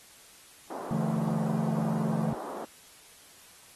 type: band-pass noise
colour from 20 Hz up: white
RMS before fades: -39 dBFS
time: 0.7-2.65 s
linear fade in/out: 5 ms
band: 240 to 960 Hz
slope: 24 dB/octave
type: chord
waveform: triangle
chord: D suspended second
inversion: none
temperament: equal with one note detuned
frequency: 146.83 / 168.67 / 220 Hz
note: D3 / E3 / A3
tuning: 0 / +40 / 0 cents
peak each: -31 / -29 / -28 dBFS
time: 0.91-2.33 s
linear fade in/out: 2 ms
effects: white hiss -54 dBFS RMS until 3.75 s + AAC 32 kbps